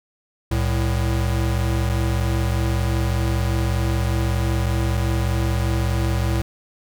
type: tone pair together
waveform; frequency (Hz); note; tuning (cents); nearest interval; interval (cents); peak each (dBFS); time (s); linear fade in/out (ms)
square; 66.1 / 111.25; C2 / A2; +18 / +20; major sixth; 902; -22; 0.51-6.42; 5
effects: none